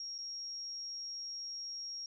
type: tone with dropouts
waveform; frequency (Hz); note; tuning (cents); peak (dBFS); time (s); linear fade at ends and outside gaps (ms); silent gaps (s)
sine; 5588; F8; 0; -40; 0-2.06; 2; 0.181-0.186
effects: none